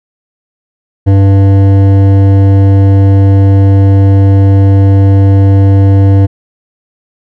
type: tone with hard clipping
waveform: sine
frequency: 98 Hz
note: G2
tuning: in tune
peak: -4 dBFS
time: 1.06-6.27 s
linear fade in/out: 20 ms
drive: 12 dB
effects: none